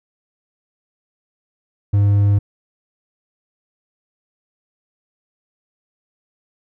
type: tone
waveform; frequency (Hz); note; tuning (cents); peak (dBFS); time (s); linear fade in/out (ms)
triangle; 101.4; G#2; -41; -9; 1.93-2.39; 10
effects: none